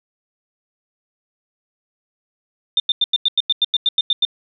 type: tone bursts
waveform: sine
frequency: 3600 Hz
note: A7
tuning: 39 cents sharp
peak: -12 dBFS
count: 13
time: 2.77-4.251 s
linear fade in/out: 2 ms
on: 29 ms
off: 92 ms
effects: none